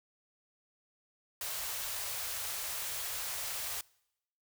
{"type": "band-stop noise", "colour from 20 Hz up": "white", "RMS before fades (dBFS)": -38, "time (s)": [1.41, 3.81], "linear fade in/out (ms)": 2, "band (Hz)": [120, 480], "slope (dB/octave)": 24, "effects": ["noise-tail reverb RT60 0.8 s tail -24 dB re dry"]}